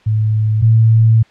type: tone pair in turn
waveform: sine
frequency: 108.4 / 112.16 Hz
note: A2 / A2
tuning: -25 / +34 cents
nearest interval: minor second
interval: 59 cents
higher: second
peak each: -11 / -6 dBFS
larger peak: second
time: 0.06-0.62 / 0.62-1.23 s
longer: second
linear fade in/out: 10 ms
effects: white hiss -49 dBFS RMS until 1.3 s + low-pass 3000 Hz 12 dB/octave